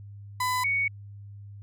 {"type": "tone pair in turn", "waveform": ["35% pulse", "sine"], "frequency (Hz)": [1003, 2230], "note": ["B5", "C#7"], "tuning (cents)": [26, 10], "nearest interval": "octave + major second", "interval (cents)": 1384, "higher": "second", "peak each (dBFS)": -23, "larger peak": "neither", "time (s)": [[0.4, 0.64], [0.64, 0.88]], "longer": "neither", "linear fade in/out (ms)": 5, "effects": ["added 101 Hz sine -41 dBFS peak until 1.62 s"]}